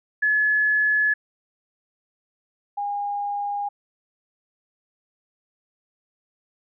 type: tone pair in turn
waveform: sine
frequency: 1708 / 814 Hz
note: G#6 / G#5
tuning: +48 / -35 cents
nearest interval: octave + minor second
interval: 1283 cents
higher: first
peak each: -17 / -24 dBFS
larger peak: first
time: 0.22-1.14 / 2.77-3.69 s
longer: neither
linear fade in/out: 10 ms
effects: none